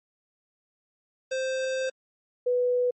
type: tone pair in turn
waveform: square / sine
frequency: 523.3 / 493.9 Hz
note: C5 / B4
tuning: 0 / 0 cents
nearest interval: minor second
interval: 100 cents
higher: first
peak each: -27 / -21 dBFS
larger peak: second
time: 1.31-1.9 / 2.46-2.91 s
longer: first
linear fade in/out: 10 ms
effects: MP3 32 kbps